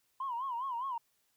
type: tone with vibrato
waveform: sine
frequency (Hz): 1009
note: B5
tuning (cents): +37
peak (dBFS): -33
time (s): 0.2-0.98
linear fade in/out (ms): 5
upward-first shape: sine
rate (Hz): 4.9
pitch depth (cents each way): 150
effects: tanh soft clip ceiling -29 dBFS + white hiss -75 dBFS RMS until 1.36 s